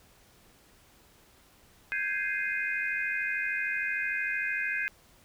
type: chord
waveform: sine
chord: Ab major seventh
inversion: third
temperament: equal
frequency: 1568 / 1661.2 / 2093 / 2489 Hz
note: G6 / Ab6 / C7 / Eb7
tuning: 0 / 0 / 0 / 0 cents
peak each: -34 dBFS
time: 1.92-4.88 s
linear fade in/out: 0 ms
effects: pink hiss -60 dBFS RMS until 5.24 s